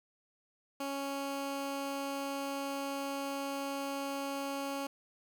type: tone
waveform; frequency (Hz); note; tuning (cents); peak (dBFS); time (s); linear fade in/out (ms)
15% pulse; 277.2; C#4; 0; -29; 0.8-4.87; 5
effects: none